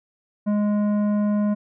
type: tone with tanh clipping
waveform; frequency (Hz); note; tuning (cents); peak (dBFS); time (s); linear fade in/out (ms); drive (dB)
sine; 207.7; G#3; 0; -20; 0.46-1.55; 20; 11
effects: none